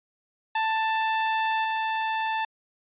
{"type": "tone with level steps", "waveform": "sawtooth", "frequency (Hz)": 884, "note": "A5", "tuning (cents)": 8, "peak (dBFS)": [-19, -21], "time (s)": [0.55, 2.45], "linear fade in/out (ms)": 5, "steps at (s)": 1.64, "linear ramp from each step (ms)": 5, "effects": ["resampled to 8000 Hz"]}